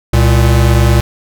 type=tone pair together; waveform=square; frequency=66.83 / 116.54 Hz; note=C2 / A#2; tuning=+37 / 0 cents; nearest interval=minor seventh; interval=963 cents; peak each=-10 dBFS; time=0.13-1.01 s; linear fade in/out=5 ms; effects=none

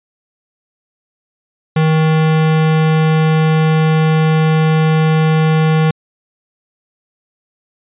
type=tone; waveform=square; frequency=157.8 Hz; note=D#3; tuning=25 cents sharp; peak=-10 dBFS; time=1.76-5.91 s; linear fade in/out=5 ms; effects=resampled to 8000 Hz

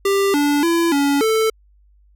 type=tone with pitch steps; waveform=square; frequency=395.2 / 289.7 / 336.8 / 282.6 / 441.5 Hz; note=G4 / D4 / E4 / C#4 / A4; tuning=+14 / -24 / +37 / +34 / +6 cents; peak=-15 dBFS; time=0.05-1.5 s; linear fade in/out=5 ms; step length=290 ms; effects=added 50 Hz sine -50 dBFS peak until 2.15 s

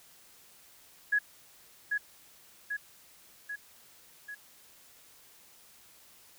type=tone with echo; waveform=sine; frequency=1675 Hz; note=G#6; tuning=14 cents sharp; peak=-23 dBFS; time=1.12-1.19 s; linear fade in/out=10 ms; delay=790 ms; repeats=4; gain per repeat=-4 dB; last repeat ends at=4.35 s; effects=white hiss -58 dBFS RMS until 6.38 s

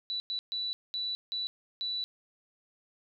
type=tone bursts at uneven times; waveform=sine; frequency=3956 Hz; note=B7; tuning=2 cents sharp; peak=-31 dBFS; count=6; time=0.1-0.2 / 0.3-0.39 / 0.52-0.73 / 0.94-1.15 / 1.32-1.47 / 1.81-2.04 s; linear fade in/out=0 ms; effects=none

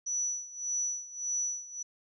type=tone with tremolo; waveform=sine; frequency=5920 Hz; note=F#8; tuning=in tune; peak=-28 dBFS; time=0.06-1.83 s; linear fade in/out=10 ms; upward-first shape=sine; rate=1.7 Hz; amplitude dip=85%; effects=none

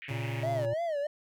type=band-pass noise; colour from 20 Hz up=white; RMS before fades=-44 dBFS; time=0.02-0.43 s; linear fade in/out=0 ms; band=1800 to 2700 Hz; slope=48 dB/octave
type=tone; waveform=sawtooth; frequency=138.3 Hz; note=C#3; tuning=4 cents flat; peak=-34 dBFS; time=0.08-0.66 s; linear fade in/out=10 ms
type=harmonic tone; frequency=116.54 Hz; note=A#2; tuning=in tune; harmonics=1 / 3 / 5 / 7 / 8; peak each=-33 / -43 / -47 / -50 / -51 dBFS; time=0.1-0.74 s; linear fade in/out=10 ms
type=tone with vibrato; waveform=triangle; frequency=624 Hz; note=D#5; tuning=5 cents sharp; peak=-27 dBFS; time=0.43-1.07 s; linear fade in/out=5 ms; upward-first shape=sine; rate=3.1 Hz; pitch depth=170 cents each way
effects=none

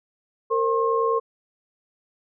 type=tone cluster; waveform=sine; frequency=457.7 / 527 / 1072 Hz; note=A#4 / C5 / C6; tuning=-32 / +12 / +42 cents; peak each=-21 / -30 / -23 dBFS; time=0.5-1.2 s; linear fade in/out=20 ms; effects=none

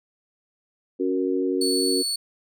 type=chord; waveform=sine; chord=F# major; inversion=second; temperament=equal; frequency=277.2 / 370 / 466.2 Hz; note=C#4 / F#4 / A#4; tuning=0 / 0 / 0 cents; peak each=-25 / -24 / -28 dBFS; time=0.99-2.03 s; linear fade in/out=20 ms
type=tone; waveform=30% pulse; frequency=4435 Hz; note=C#8; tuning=in tune; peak=-21 dBFS; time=1.61-2.16 s; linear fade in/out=5 ms
effects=none

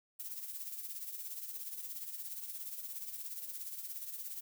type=noise with tremolo; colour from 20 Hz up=violet; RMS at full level=-41 dBFS; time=0.19-4.41 s; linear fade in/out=10 ms; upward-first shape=triangle; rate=17 Hz; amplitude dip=65%; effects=none

